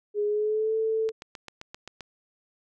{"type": "tone with pitch glide", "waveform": "sine", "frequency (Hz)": [415.3, 442.5], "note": ["G#4", "A4"], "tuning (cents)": [0, 10], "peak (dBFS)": -23, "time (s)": [0.14, 1.12], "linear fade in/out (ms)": 50, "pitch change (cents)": 110, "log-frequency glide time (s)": [0.26, 0.75]}
{"type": "click train", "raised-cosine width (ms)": 0.2, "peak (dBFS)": -22, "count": 8, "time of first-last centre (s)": [1.09, 2.007], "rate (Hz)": 7.63}
{"effects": []}